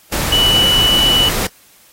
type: tone in noise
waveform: sine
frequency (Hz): 2960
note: F#7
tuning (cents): 0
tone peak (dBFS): -10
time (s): 0.32-1.29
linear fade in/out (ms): 5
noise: pink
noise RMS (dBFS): -19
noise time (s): 0.12-1.47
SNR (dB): +6
effects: white hiss -48 dBFS RMS until 1.92 s + AAC 48 kbps